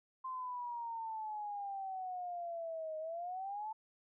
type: exponential two-way sweep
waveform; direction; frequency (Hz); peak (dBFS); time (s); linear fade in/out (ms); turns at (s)
sine; down then up; 1046.5 to 622.3 to 886; -39; 0.24-3.73; 10; 2.98
effects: none